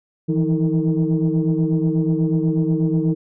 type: tone cluster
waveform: sine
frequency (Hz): 160.6 / 168.8 / 318.2 / 454.5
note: E3 / E3 / D#4 / A#4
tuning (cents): -45 / +41 / +39 / -44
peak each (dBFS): -19 / -20 / -20 / -27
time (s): 0.28-3.15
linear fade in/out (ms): 20
effects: tanh soft clip ceiling -9 dBFS